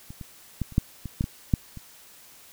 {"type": "clicks", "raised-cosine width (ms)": 5, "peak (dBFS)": [-27, -25, -14, -30, -7, -21, -12, -16, -7, -26], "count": 10, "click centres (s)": [0.105, 0.212, 0.617, 0.723, 0.781, 1.057, 1.209, 1.241, 1.538, 1.773], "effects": ["white hiss -51 dBFS RMS until 2.52 s"]}